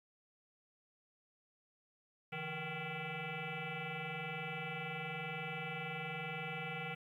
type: tone with frequency modulation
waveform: sine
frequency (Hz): 1078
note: C#6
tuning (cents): -49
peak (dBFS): -39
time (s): 2.32-6.95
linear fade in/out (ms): 10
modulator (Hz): 311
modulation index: 5.4
effects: 12-bit